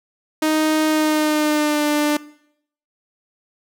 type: tone with pitch glide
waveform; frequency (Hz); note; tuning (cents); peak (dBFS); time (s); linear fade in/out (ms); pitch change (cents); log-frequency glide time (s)
sawtooth; 311.1 to 296.9; D#4 to D4; 0 to +19; -12; 0.42-2.17; 5; -81; 0.87-1.86
effects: noise-tail reverb RT60 0.7 s tail -20 dB re dry